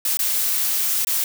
blue noise with dropouts, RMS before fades -21 dBFS, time 0.05-1.24 s, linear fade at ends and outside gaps 2 ms, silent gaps 0.171-0.191 / 1.048-1.07 s, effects none

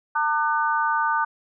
harmonic tone, 300 Hz, D4, 37 cents sharp, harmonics 3 / 4 / 5, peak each -23 / -24 / -25 dBFS, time 0.15-1.25 s, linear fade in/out 10 ms, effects none

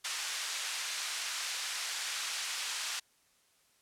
white band-pass noise, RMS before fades -37 dBFS, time 0.04-3 s, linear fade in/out 10 ms, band 1200 to 6800 Hz, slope 12 dB/octave, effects white hiss -69 dBFS RMS until 3.81 s + low-pass 11000 Hz 12 dB/octave

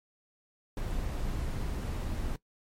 brown noise, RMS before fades -33 dBFS, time 0.77-2.36 s, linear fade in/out 2 ms, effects noise-tail reverb RT60 0.1 s tail -19 dB re dry + MP3 64 kbps

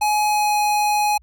square tone with pitch glide, 842 to 836.2 Hz, G#5 to G#5, +24 to +12 cents, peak -17 dBFS, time 0.01-1.18 s, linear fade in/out 10 ms, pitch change -12 cents, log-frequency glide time 0.28-0.58 s, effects added 60 Hz sine -49 dBFS peak until 1.22 s

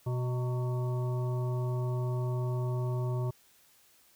harmonic tone with a mistuned harmonic, 124.2 Hz, B2, 10 cents sharp, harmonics 1 / 3 / 5 / 7 / 9, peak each -29 / -39 / -43 / -46 / -48 dBFS, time 0.06-3.31 s, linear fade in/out 10 ms, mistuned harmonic 7, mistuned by +80 cents, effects white hiss -63 dBFS RMS until 4.15 s

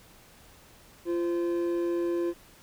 triangle tone pair together, 344.4 / 518.4 Hz, F4 / C5, -24 / -16 cents, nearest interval perfect fifth, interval 708 cents, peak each -24 / -35 dBFS, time 1.05-2.34 s, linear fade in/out 50 ms, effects pink hiss -55 dBFS RMS until 2.62 s

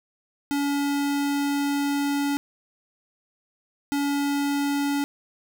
square tone pair in turn, 284.1 / 284.1 Hz, C#4 / C#4, +43 / +43 cents, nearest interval unison, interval 0 cents, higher neither, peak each -23 dBFS, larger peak neither, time 0.51-2.37 / 3.92-5.04 s, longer first, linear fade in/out 0 ms, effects 10-bit

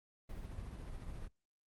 brown noise with tremolo, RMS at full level -44 dBFS, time 0.29-1.28 s, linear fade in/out 5 ms, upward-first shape triangle, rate 14 Hz, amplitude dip 35%, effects noise-tail reverb RT60 0.1 s tail -17 dB re dry + Opus 32 kbps

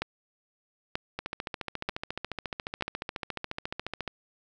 two click trains, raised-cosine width 0.3 ms, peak -17 / -13 dBFS, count 42 / 4, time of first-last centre 1.19-4.077 / 0.02-2.824 s, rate 14.2 / 1.07 Hz, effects none

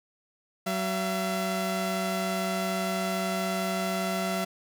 sawtooth tone pair together, 188.39 / 676 Hz, F#3 / E5, +31 / +43 cents, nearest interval octave + minor seventh, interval 2212 cents, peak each -26 dBFS, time 0.66-4.45 s, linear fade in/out 10 ms, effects none

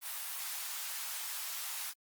white high-pass noise, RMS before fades -40 dBFS, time 0.01-1.94 s, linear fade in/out 50 ms, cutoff 780 Hz, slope 24 dB/octave, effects Opus 32 kbps

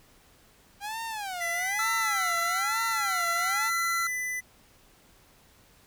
sawtooth tone with vibrato, 790 Hz, G5, 13 cents sharp, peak -29 dBFS, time 0.8-3.71 s, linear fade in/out 50 ms, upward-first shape sine, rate 1.1 Hz, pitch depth 250 cents each way
square tone with tremolo, 2000 Hz, B6, 21 cents sharp, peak -29 dBFS, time 1.4-4.41 s, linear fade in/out 20 ms, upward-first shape sine, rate 0.52 Hz, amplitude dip 30%
square tone with pitch glide, 1336 to 1358.6 Hz, E6 to F6, +23 to -48 cents, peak -29 dBFS, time 1.79-4.07 s, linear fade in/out 2 ms, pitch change +29 cents, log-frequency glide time 2.12-2.72 s
effects pink hiss -59 dBFS RMS until 5.86 s

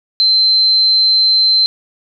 sine tone, 4100 Hz, C8, 36 cents flat, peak -8 dBFS, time 0.2-1.66 s, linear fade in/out 0 ms, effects none

